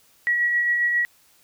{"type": "tone with tremolo", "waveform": "sine", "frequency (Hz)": 1921, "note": "B6", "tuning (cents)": -48, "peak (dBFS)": -17, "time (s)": [0.27, 1.05], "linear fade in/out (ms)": 0, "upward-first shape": "sine", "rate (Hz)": 7.4, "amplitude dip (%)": 30, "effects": ["white hiss -58 dBFS RMS until 1.43 s"]}